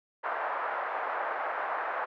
pink band-pass noise, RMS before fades -33 dBFS, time 0.23-2.06 s, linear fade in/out 20 ms, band 620 to 1600 Hz, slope 24 dB/octave, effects none

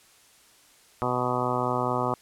harmonic tone, 124.5 Hz, B2, 14 cents sharp, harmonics 1 / 2 / 3 / 4 / 5 / 6 / 7 / 8 / 9 / 10, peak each -33 / -33 / -33 / -33 / -33 / -33 / -33 / -33 / -33 / -33 dBFS, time 1.02-2.14 s, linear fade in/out 0 ms, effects white hiss -57 dBFS RMS until 2.21 s + low-pass 11000 Hz 12 dB/octave

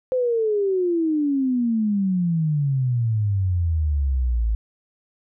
sine exponential sweep, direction down, 519 to 53.4 Hz, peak -18 dBFS, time 0.12-4.55 s, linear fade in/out 0 ms, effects none

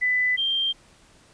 sine tone pair in turn, 1998 / 3172 Hz, B6 / G7, +20 / +20 cents, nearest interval minor sixth, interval 800 cents, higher second, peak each -19 / -21 dBFS, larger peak first, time 0.01-0.37 / 0.37-0.73 s, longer neither, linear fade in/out 20 ms, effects pink hiss -55 dBFS RMS until 1.33 s + resampled to 22050 Hz

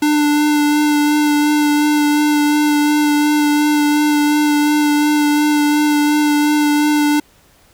square tone with vibrato, 296.7 Hz, D4, 18 cents sharp, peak -12 dBFS, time 0.02-7.2 s, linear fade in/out 5 ms, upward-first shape sine, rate 2.8 Hz, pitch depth 15 cents each way, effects pink hiss -51 dBFS RMS until 7.73 s

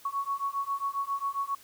sine beating tone pair, 1108.7 / 1116.1 Hz, C#6 / C#6, 0 / +11 cents, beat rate 7.4 Hz, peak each -32 / -32 dBFS, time 0.05-1.55 s, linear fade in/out 5 ms, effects white hiss -55 dBFS RMS until 1.63 s

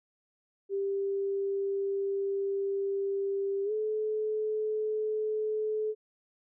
sine tone with pitch glide, 394.7 to 430.4 Hz, G4 to A4, +12 to -38 cents, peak -28 dBFS, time 0.69-5.95 s, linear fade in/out 50 ms, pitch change +150 cents, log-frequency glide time 3.64-3.72 s, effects none

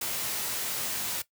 white noise with comb filter, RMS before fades -32 dBFS, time 0.01-1.22 s, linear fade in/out 5 ms, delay 20 ms, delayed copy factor -0.5, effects noise-tail reverb RT60 0.1 s tail -17 dB re dry + high-pass 80 Hz 12 dB/octave

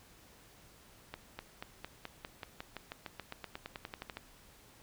accelerating click train, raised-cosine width 0.3 ms, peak -25 dBFS, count 22, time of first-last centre 1.14-4.17 s, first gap 250 ms, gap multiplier 0.94, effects pink hiss -60 dBFS RMS until 4.82 s

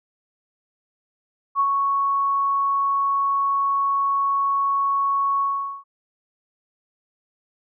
sine tone with ADSR envelope, 1108.7 Hz, C#6, in tune, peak -15 dBFS, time 1.55-5.84 s, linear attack 48 ms, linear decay 58 ms, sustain -3 dB, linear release 430 ms, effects none

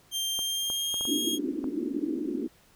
sawtooth tone with pitch glide, 3172 to 3261 Hz, G7 to G#7, +20 to -32 cents, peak -25 dBFS, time 0.11-1.39 s, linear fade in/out 50 ms, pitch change +48 cents, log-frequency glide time 0.36-1.14 s
clicks, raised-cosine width 1 ms, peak -26 dBFS, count 6, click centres 0.391 / 0.701 / 0.942 / 1.01 / 1.053 / 1.642 s
white band-pass noise, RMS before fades -31 dBFS, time 1.07-2.48 s, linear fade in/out 10 ms, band 250 to 340 Hz, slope 48 dB/octave
effects pink hiss -60 dBFS RMS until 2.75 s

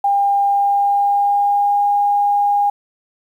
sine tone with pitch glide, 802 to 814.6 Hz, G5 to G#5, +39 to -34 cents, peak -12 dBFS, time 0.04-2.7 s, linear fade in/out 5 ms, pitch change +27 cents, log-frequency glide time 0.45-1.86 s, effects 8-bit

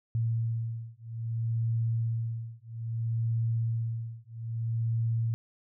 sine beating tone pair, 114.2 / 114.81 Hz, A#2 / A#2, -35 / -26 cents, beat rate 0.61 Hz, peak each -31 / -31 dBFS, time 0.15-5.34 s, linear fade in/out 0 ms, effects none

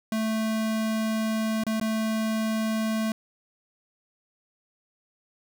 square tone with dropouts, 220 Hz, A3, in tune, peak -25 dBFS, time 0.12-3.12 s, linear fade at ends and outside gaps 2 ms, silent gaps 1.637-1.666 / 1.799-1.812 s, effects none

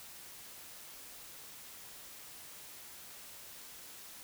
silence, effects white hiss -51 dBFS RMS until 4.23 s

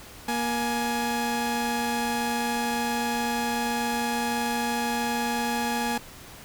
sawtooth tone pair together, 236.4 / 838.1 Hz, A#3 / G#5, +24 / +16 cents, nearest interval octave + minor seventh, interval 2192 cents, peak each -24 dBFS, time 0.28-5.98 s, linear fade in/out 5 ms, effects pink hiss -45 dBFS RMS until 6.44 s

